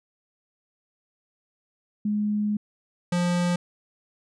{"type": "tone pair in turn", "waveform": ["sine", "square"], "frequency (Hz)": [209.2, 175.92], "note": ["G#3", "F3"], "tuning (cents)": [13, 13], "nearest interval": "minor third", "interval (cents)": 300, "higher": "first", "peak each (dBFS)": -22, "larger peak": "neither", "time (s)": [[2.05, 2.57], [3.12, 3.56]], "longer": "first", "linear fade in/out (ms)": 5, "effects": ["resampled to 22050 Hz"]}